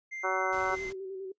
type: tone with pitch glide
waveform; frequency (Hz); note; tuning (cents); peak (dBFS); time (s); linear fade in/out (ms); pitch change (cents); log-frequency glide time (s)
triangle; 2093 to 2070; C7 to C7; 0 to -19; -35; 0.11-0.91; 20; -19; 0.36-0.45
type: harmonic tone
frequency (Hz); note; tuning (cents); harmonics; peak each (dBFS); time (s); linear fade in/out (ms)
187.9; F#3; +27; 2 / 3 / 4 / 5 / 6 / 7 / 8; -35 / -35 / -35 / -35 / -35 / -35 / -35; 0.23-0.76; 20
type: noise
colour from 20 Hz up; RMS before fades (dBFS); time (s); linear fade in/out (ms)
pink; -47; 0.52-0.93; 10
type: tone with vibrato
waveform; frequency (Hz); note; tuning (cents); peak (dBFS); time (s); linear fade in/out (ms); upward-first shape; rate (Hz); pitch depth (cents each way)
sine; 382.7; G4; -42; -36; 0.7-1.32; 5; square; 10; 31
effects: noise-tail reverb RT60 0.1 s tail -21 dB re dry + resampled to 16000 Hz